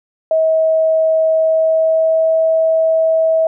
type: tone with pitch glide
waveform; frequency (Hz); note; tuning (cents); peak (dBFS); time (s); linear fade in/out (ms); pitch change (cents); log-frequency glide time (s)
sine; 640 to 645.6; D#5 to E5; +49 to -36; -10; 0.31-3.47; 2; +15; 1.31-2.37
effects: none